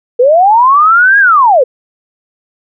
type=linear two-way sweep; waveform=sine; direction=up then down; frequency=466.2 to 1661.2 to 466.2 Hz; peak=-3 dBFS; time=0.19-1.64 s; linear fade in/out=10 ms; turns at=1.19 s; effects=none